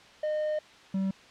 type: tone pair in turn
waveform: triangle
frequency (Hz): 611 / 192.45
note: D#5 / G3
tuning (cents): -32 / -32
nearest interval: octave + minor sixth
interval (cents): 2000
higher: first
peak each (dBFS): -25 / -24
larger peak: second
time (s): 0.23-0.59 / 0.94-1.11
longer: first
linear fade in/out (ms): 5
effects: white hiss -53 dBFS RMS until 1.3 s + low-pass 4000 Hz 12 dB/octave